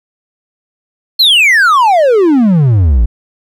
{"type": "exponential sweep", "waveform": "triangle", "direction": "down", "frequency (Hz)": [4333, 51.6], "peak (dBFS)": -3, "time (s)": [1.19, 3.06], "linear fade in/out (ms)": 10, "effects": []}